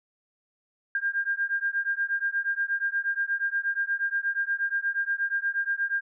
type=beating tone pair; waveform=sine; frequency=1600 / 1608.4 Hz; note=G6 / G6; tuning=+35 / +44 cents; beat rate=8.4 Hz; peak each=-28 dBFS; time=0.95-6.01 s; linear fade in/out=2 ms; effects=none